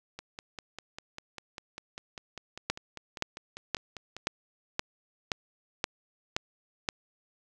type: two click trains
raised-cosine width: 0.2 ms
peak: -10 / -23 dBFS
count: 9 / 21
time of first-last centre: 2.7-6.888 / 0.19-4.166 s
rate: 1.91 / 5.03 Hz
effects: none